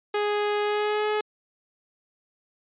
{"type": "tone with pitch glide", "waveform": "sawtooth", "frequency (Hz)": [415.3, 424], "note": ["G#4", "G#4"], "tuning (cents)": [0, 36], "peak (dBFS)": -19, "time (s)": [0.14, 1.21], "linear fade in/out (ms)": 5, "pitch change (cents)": 36, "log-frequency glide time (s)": [0.62, 1.07], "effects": ["resampled to 8000 Hz"]}